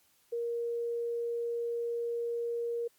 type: tone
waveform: sine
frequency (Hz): 470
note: A#4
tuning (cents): +14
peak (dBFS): -31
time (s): 0.32-2.88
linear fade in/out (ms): 10
effects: white hiss -68 dBFS RMS until 2.98 s + Opus 48 kbps